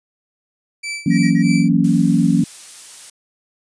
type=tone with tremolo; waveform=sawtooth; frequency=2321 Hz; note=D7; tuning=21 cents flat; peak=-19 dBFS; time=0.83-1.69 s; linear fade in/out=10 ms; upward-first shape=sine; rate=3.2 Hz; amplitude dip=85%
type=chord; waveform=sine; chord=F# dominant seventh; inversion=third; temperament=equal; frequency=164.81 / 185 / 233.1 / 277.2 Hz; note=E3 / F#3 / A#3 / C#4; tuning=0 / 0 / 0 / 0 cents; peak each=-17 dBFS; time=1.06-2.44 s; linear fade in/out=5 ms
type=tone bursts; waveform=triangle; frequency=1906 Hz; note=A#6; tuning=38 cents sharp; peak=-25 dBFS; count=3; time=1.1-1.43 s; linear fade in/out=20 ms; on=84 ms; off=39 ms
type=noise; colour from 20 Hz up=blue; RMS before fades=-34 dBFS; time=1.84-3.1 s; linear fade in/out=5 ms
effects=resampled to 22050 Hz